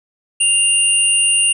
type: tone pair together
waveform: sine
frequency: 2794 / 9346 Hz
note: F7 / D9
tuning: 0 / -9 cents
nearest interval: octave + major sixth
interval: 2091 cents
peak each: -14 / -14 dBFS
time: 0.4-1.53 s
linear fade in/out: 10 ms
effects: none